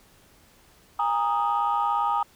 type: chord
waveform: sine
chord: Ab suspended second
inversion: none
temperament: equal with one note detuned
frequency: 814.9 / 932.3 / 1244.5 Hz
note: Ab5 / Bb5 / Eb6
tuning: -33 / 0 / 0 cents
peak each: -25 dBFS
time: 0.99-2.23 s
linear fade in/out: 5 ms
effects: tanh soft clip ceiling -15 dBFS + pink hiss -57 dBFS RMS until 2.35 s